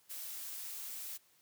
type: noise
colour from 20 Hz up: blue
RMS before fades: -44 dBFS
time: 0.09-1.18 s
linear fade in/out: 20 ms
effects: white hiss -69 dBFS RMS until 1.41 s + high-pass 60 Hz 12 dB/octave